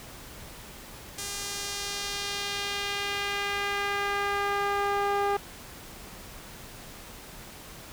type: tone with band-pass filter sweep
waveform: sawtooth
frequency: 403.2 Hz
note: G4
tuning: 49 cents sharp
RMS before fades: -30 dBFS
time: 1.18-5.37 s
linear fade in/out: 5 ms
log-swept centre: 7700 to 830 Hz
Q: 1.1
effects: pink hiss -45 dBFS RMS until 7.92 s